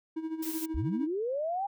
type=tone with tremolo; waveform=triangle; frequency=320 Hz; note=D#4; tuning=49 cents sharp; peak=-28 dBFS; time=0.16-1.07 s; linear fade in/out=10 ms; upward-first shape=sine; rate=13 Hz; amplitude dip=70%
type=noise; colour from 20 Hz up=blue; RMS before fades=-39 dBFS; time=0.42-0.66 s; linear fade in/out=10 ms
type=linear sweep; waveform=sine; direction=up; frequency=44.09 to 816 Hz; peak=-29 dBFS; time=0.74-1.67 s; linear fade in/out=10 ms
effects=none